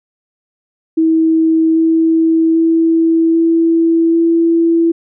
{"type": "tone with pitch steps", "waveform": "sine", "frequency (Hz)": [322.5, 325.1, 327.8, 330.4, 333.1], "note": ["E4", "E4", "E4", "E4", "E4"], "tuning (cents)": [-38, -24, -10, 4, 18], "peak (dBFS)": -8, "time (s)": [0.97, 4.92], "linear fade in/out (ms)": 10, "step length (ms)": 790, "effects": []}